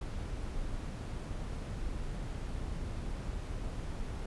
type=noise; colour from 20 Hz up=brown; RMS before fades=-38 dBFS; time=0.01-4.26 s; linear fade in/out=5 ms; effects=resampled to 24000 Hz